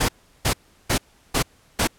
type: noise bursts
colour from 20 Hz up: pink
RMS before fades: -20 dBFS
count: 5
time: 0-1.875 s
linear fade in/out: 10 ms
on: 87 ms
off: 360 ms
effects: pink hiss -57 dBFS RMS until 1.98 s + low-pass 12000 Hz 12 dB/octave